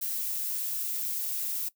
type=noise; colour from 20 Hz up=violet; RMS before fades=-32 dBFS; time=0.01-1.69 s; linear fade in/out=10 ms; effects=noise-tail reverb RT60 0.1 s tail -18 dB re dry